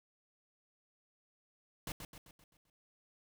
pink noise with echo, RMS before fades -41 dBFS, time 1.87-1.92 s, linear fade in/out 2 ms, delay 130 ms, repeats 6, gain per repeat -6 dB, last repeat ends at 2.7 s, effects none

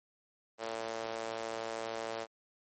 sawtooth tone with high-pass filter, 113 Hz, A2, 47 cents sharp, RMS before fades -39 dBFS, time 0.58-2.27 s, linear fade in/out 50 ms, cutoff 540 Hz, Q 2.1, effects MP3 32 kbps

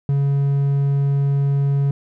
triangle tone, 140 Hz, C#3, 18 cents sharp, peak -13 dBFS, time 0.09-1.91 s, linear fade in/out 2 ms, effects none

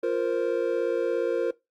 triangle chord, F suspended fourth, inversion none, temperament equal, 349.2 / 466.2 / 523.3 Hz, F4 / Bb4 / C5, 0 / 0 / 0 cents, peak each -27 / -24 / -27 dBFS, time 0.03-1.51 s, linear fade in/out 5 ms, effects noise-tail reverb RT60 0.2 s tail -20 dB re dry + Opus 48 kbps

